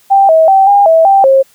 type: tone with pitch steps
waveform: sine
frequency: 786 / 643 / 774 / 807 / 651 / 784 / 537 Hz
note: G5 / E5 / G5 / G#5 / E5 / G5 / C5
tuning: +4 / -43 / -22 / -50 / -22 / 0 / +45 cents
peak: -3 dBFS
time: 0.1-1.43 s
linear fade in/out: 20 ms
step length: 190 ms
effects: white hiss -48 dBFS RMS until 1.54 s + high-pass 80 Hz 12 dB/octave